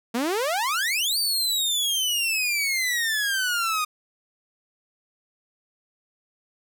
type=exponential two-way sweep; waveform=sawtooth; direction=up then down; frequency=222.9 to 4666 to 1223 Hz; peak=-19 dBFS; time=0.14-3.85 s; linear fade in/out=10 ms; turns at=1.18 s; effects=none